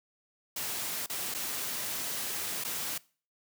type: noise with dropouts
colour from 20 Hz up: white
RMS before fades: -35 dBFS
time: 0.56-2.98 s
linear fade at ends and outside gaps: 5 ms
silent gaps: 1.062-1.097 / 1.341-1.346 / 2.639-2.647 s
effects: noise-tail reverb RT60 0.4 s tail -22 dB re dry + high-pass 100 Hz 12 dB/octave